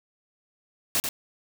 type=noise with echo; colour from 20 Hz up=white; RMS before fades=-24 dBFS; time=0.95-1 s; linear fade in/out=0 ms; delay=89 ms; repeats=1; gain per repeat=-5 dB; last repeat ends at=1.089 s; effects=none